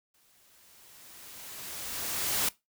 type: noise with exponential growth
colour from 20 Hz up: white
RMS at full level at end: -27 dBFS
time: 0.14-2.49 s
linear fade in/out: 5 ms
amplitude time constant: 510 ms
effects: noise-tail reverb RT60 0.2 s tail -20 dB re dry